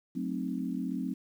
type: chord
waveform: sine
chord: F# diminished seventh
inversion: none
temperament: equal with one note detuned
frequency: 185 / 220 / 261.6 / 308.3 Hz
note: F#3 / A3 / C4 / Eb4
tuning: 0 / 0 / 0 / -16 cents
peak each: -36 / -38 / -34 / -40 dBFS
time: 0.15-1.14 s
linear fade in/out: 10 ms
effects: 10-bit